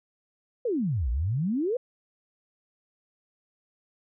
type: exponential two-way sweep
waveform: sine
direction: down then up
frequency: 523.3 to 55 to 523.3 Hz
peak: -24 dBFS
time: 0.65-1.77 s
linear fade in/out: 5 ms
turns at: 1.1 s
effects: none